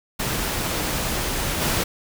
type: noise with level steps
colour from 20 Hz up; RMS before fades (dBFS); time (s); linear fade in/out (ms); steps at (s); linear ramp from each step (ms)
pink; -25 / -22; 0.19-1.84; 10; 1.61; 10
effects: none